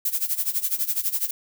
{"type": "noise with tremolo", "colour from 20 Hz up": "violet", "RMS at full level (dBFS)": -22, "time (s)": [0.05, 1.31], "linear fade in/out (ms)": 5, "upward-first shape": "sine", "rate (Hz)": 12, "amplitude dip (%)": 85, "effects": []}